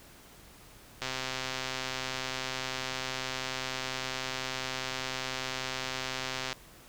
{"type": "click train", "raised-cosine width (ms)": 0.2, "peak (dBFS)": -16, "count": 717, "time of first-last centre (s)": [1.02, 6.528], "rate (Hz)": 130, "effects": ["pink hiss -54 dBFS RMS until 6.88 s"]}